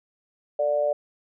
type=tone with amplitude modulation; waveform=sine; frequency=587.3 Hz; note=D5; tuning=in tune; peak=-17 dBFS; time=0.59-0.93 s; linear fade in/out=5 ms; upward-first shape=sine; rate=140 Hz; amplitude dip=70%; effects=none